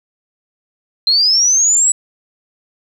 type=linear sweep; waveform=sine; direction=up; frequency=4105 to 7900 Hz; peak=-9 dBFS; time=1.07-1.92 s; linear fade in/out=2 ms; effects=7-bit